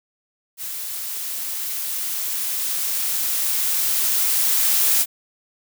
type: noise with level ramp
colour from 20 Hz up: blue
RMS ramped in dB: -30 to -17 dBFS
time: 0.57-5.06 s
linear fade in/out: 50 ms
effects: none